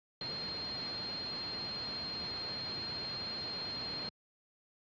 sine tone in noise, 4203 Hz, C8, 7 cents sharp, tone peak -38 dBFS, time 0.21-4.09 s, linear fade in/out 2 ms, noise pink, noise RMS -44 dBFS, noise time 0.21-4.09 s, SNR +3 dB, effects high-pass 100 Hz 12 dB/octave + resampled to 11025 Hz

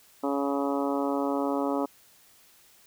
harmonic tone, 140.2 Hz, C#3, 20 cents sharp, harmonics 2 / 3 / 4 / 5 / 6 / 7 / 8 / 9, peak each -28 / -33 / -32 / -36 / -36 / -37 / -40 / -39 dBFS, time 0.23-1.86 s, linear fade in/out 10 ms, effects white hiss -58 dBFS RMS until 2.86 s

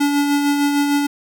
square tone with tremolo, 287 Hz, D4, 40 cents flat, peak -14 dBFS, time 0-1.07 s, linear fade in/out 10 ms, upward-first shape sine, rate 6.6 Hz, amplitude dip 35%, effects none

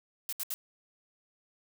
blue noise bursts, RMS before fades -35 dBFS, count 3, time 0.29-0.54 s, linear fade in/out 0 ms, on 36 ms, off 71 ms, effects none

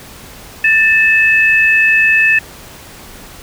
sine tone pair together, 1775 / 2595 Hz, A6 / E7, +15 / -28 cents, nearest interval perfect fifth, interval 657 cents, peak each -10 dBFS, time 0.64-2.39 s, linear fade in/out 5 ms, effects pink hiss -35 dBFS RMS until 3.42 s

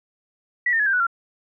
sine tone with pitch steps, 1948 / 1817.5 / 1695.8 / 1582.3 / 1476.3 / 1377.4 Hz, B6 / A#6 / G#6 / G6 / F#6 / F6, -24 / -44 / +36 / +16 / -4 / -24 cents, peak -17 dBFS, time 0.66-1.068 s, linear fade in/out 5 ms, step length 68 ms, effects none

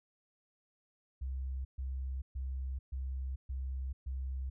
sine tone bursts, 65.7 Hz, C2, 8 cents sharp, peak -35 dBFS, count 6, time 1.21-4.5 s, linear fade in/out 10 ms, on 440 ms, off 130 ms, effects none

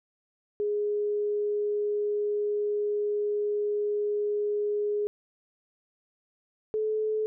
sine tone pair in turn, 415.3 / 432 Hz, G#4 / A4, 0 / -32 cents, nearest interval minor second, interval 68 cents, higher second, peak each -25 dBFS, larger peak neither, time 0.6-5.07 / 6.74-7.26 s, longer first, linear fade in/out 0 ms, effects none

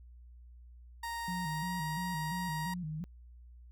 30% pulse tone with pitch glide, 932.3 to 945.3 Hz, A#5 to A#5, 0 to +24 cents, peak -34 dBFS, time 1.03-2.74 s, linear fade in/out 5 ms, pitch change +24 cents, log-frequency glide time 1.42-1.71 s
sine tone with vibrato, 166.2 Hz, E3, 15 cents sharp, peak -36 dBFS, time 1.28-3.04 s, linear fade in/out 0 ms, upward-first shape square, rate 2.9 Hz, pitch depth 120 cents each way
effects added 60 Hz sine -51 dBFS peak until 3.71 s

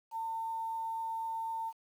sine tone with quantisation, 902 Hz, A5, 43 cents sharp, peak -34 dBFS, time 0.11-1.73 s, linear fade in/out 50 ms, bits 10, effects none

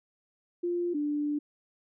sine tone pair in turn, 349.2 / 294.3 Hz, F4 / D4, 0 / +4 cents, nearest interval minor third, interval 296 cents, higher first, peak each -27 dBFS, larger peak neither, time 0.63-0.94 / 0.94-1.39 s, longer second, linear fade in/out 10 ms, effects none

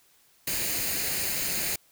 white noise with comb filter, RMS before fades -29 dBFS, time 0.47-1.76 s, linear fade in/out 5 ms, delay 0.44 ms, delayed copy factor +0.55, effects white hiss -62 dBFS RMS until 1.91 s

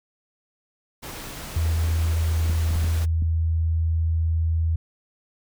pink noise, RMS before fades -36 dBFS, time 1.02-3.06 s, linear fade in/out 20 ms
sine tone, 81.5 Hz, E2, 19 cents flat, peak -19 dBFS, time 1.56-4.76 s, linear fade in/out 5 ms
clicks, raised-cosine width 5 ms, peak -19 dBFS, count 5, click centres 2.497 / 2.709 / 2.758 / 2.843 / 3.223 s
effects none

